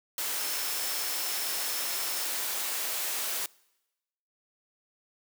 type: tone in noise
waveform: sine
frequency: 5300 Hz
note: E8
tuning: 9 cents sharp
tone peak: -40 dBFS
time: 0.39-2.24 s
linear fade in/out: 2 ms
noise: white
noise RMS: -32 dBFS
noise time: 0.18-3.46 s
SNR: -11 dB
effects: noise-tail reverb RT60 1.0 s tail -25 dB re dry + high-pass 400 Hz 12 dB/octave